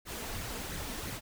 pink noise with flanger, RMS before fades -39 dBFS, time 0.05-1.21 s, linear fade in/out 50 ms, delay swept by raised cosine 0.46 to 4.56 ms, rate 2.9 Hz, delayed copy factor +0.5, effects none

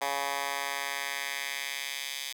10% pulse tone with high-pass filter sweep, 140 Hz, C#3, 18 cents sharp, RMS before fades -34 dBFS, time 0.01-2.33 s, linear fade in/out 10 ms, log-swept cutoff 850 to 3200 Hz, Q 1.3, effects none

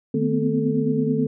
sine tone cluster, 153.2 / 221.3 / 246 / 255.3 / 438.4 Hz, D#3 / A3 / B3 / C4 / A4, -27 / +10 / -7 / -42 / -6 cents, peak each -25 dBFS, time 0.14-1.27 s, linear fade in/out 5 ms, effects none

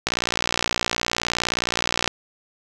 click train, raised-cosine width 0.2 ms, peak -3 dBFS, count 120, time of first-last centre 0.07-2.077 s, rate 59.3 Hz, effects none

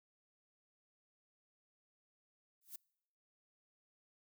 violet noise with exponential growth, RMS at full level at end -43 dBFS, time 2.61-2.76 s, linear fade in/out 5 ms, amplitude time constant 32 ms, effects noise-tail reverb RT60 0.8 s tail -26 dB re dry

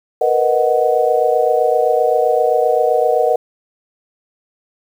sine chord, B major seventh, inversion third, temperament equal, 466.2 / 493.9 / 622.3 / 740 Hz, A#4 / B4 / D#5 / F#5, 0 / 0 / 0 / 0 cents, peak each -17 dBFS, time 0.21-3.36 s, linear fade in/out 5 ms, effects 7-bit

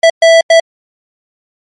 square tone bursts at uneven times, 659.3 Hz, E5, in tune, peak -3 dBFS, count 3, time 0.03-0.1 / 0.22-0.41 / 0.5-0.6 s, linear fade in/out 5 ms, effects low-pass 6000 Hz 12 dB/octave + MP3 48 kbps

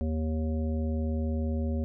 harmonic tone, 78.8 Hz, D#2, 23 cents sharp, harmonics 1 / 3 / 5 / 7 / 9, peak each -28 / -32 / -41 / -40 / -51 dBFS, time 0.01-1.84 s, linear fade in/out 0 ms, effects none

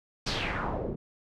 pink noise with low-pass filter sweep, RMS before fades -32 dBFS, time 0.26-0.96 s, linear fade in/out 10 ms, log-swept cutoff 5400 to 320 Hz, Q 2.8, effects none

